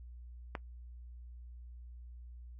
click, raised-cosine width 0.5 ms, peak -22 dBFS, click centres 0.552 s, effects noise-tail reverb RT60 0.1 s tail -20 dB re dry + added 60 Hz sine -47 dBFS peak until 2.59 s

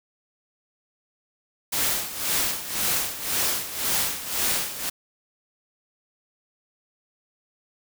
white noise with tremolo, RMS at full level -23 dBFS, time 1.72-4.9 s, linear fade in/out 10 ms, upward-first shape sine, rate 1.9 Hz, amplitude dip 75%, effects none

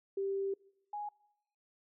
sine tone pair in turn, 392 / 830.6 Hz, G4 / G#5, 0 / 0 cents, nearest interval octave + minor second, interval 1300 cents, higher second, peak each -32 / -37 dBFS, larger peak first, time 0.17-0.54 / 0.93-1.09 s, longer first, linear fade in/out 5 ms, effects noise-tail reverb RT60 0.9 s tail -24 dB re dry

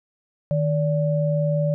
sine tone pair together, 154.3 / 578.9 Hz, D#3 / D5, -14 / -25 cents, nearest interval octave + major seventh, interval 2289 cents, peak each -20 / -23 dBFS, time 0.51-1.74 s, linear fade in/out 0 ms, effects none

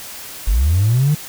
triangle linear sweep, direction up, 42.1 to 155.56 Hz, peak -8 dBFS, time 0.47-1.15 s, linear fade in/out 10 ms, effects tanh soft clip ceiling -8 dBFS + white hiss -33 dBFS RMS until 1.28 s

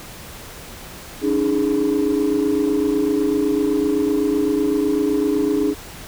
sine chord, C# suspended second, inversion none, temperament equal with one note detuned, 283.2 / 311.1 / 415.3 Hz, C#4 / D#4 / G#4, +37 / 0 / 0 cents, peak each -19 dBFS, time 1.21-5.75 s, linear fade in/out 50 ms, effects tanh soft clip ceiling -11 dBFS + pink hiss -37 dBFS RMS until 6.07 s

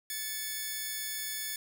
5% pulse tone pair together, 1737.4 / 2217 Hz, A6 / C#7, -22 / 0 cents, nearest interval major third, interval 422 cents, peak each -25 / -30 dBFS, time 0.1-1.56 s, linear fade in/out 2 ms, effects 9-bit

